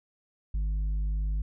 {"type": "tone with tanh clipping", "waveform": "sine", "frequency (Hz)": 51.1, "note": "G#1", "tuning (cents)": -27, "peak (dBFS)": -27, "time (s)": [0.54, 1.42], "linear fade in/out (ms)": 5, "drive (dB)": 5, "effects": []}